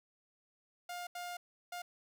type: tone bursts at uneven times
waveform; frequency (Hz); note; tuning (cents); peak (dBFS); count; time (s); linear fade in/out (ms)
sawtooth; 707; F5; +21; -37; 3; 0.89-1.07 / 1.15-1.37 / 1.72-1.82; 5
effects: none